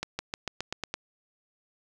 accelerating click train, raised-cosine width 0.2 ms, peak -14 dBFS, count 8, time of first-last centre 0.03-0.94 s, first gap 160 ms, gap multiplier 0.93, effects none

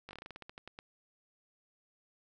slowing click train, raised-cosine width 0.3 ms, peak -30 dBFS, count 14, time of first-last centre 0.09-0.789 s, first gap 19 ms, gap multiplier 1.16, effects none

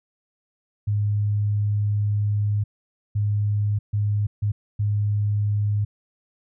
sine tone bursts at uneven times, 103.7 Hz, G#2, 2 cents flat, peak -19 dBFS, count 5, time 0.87-2.64 / 3.15-3.79 / 3.93-4.27 / 4.42-4.52 / 4.79-5.85 s, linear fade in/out 10 ms, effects none

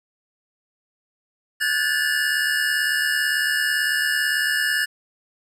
square tone cluster, 1468 / 1594 / 1663 / 1741 / 2878 Hz, F#6 / G6 / G#6 / A6 / F#7, -14 / +28 / +2 / -19 / -49 cents, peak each -30 / -30 / -30 / -22 / -30 dBFS, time 1.6-4.86 s, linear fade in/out 20 ms, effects resampled to 32000 Hz + 9-bit

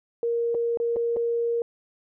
sine tone with dropouts, 468.3 Hz, A#4, 8 cents sharp, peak -22 dBFS, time 0.23-1.62 s, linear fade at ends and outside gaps 1 ms, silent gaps 0.545-0.549 / 0.773-0.8 / 0.961-0.966 / 1.163-1.168 s, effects none

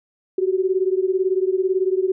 sine beating tone pair, 370 / 388 Hz, F#4 / G4, 0 / -18 cents, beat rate 18 Hz, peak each -19 / -21 dBFS, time 0.38-2.12 s, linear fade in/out 5 ms, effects none

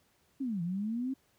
sine linear two-way sweep, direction down then up, 282.4 to 164.81 to 271.2 Hz, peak -31 dBFS, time 0.4-1.14 s, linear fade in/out 10 ms, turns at 0.62 s, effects pink hiss -70 dBFS RMS until 1.38 s + high-pass 60 Hz 12 dB/octave

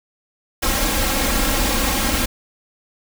pink noise with comb filter, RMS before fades -19 dBFS, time 0.62-2.26 s, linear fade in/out 10 ms, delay 3.7 ms, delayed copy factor +1, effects none

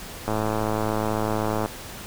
click train, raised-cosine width 1 ms, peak -11 dBFS, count 150, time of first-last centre 0.28-1.66 s, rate 108 Hz, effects pink hiss -38 dBFS RMS until 2.06 s

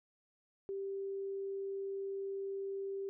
sine tone, 392 Hz, G4, in tune, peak -37 dBFS, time 0.69-3.09 s, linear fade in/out 0 ms, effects none

